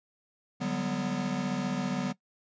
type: chord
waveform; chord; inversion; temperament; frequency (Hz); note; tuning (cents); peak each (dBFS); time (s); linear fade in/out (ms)
square; G major seventh; second; equal with one note detuned; 146.83 / 185 / 200.1 / 246.9; D3 / F#3 / G3 / B3; 0 / 0 / +36 / 0; -38 / -34 / -37 / -34; 0.6-2.13; 20
effects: noise-tail reverb RT60 0.1 s tail -19 dB re dry + resampled to 16000 Hz